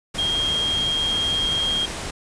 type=tone in noise; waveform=sine; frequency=3229 Hz; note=G#7; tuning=49 cents flat; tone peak=-20 dBFS; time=0.18-1.86 s; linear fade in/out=10 ms; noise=pink; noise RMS=-30 dBFS; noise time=0.14-2.11 s; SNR=+7 dB; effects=resampled to 22050 Hz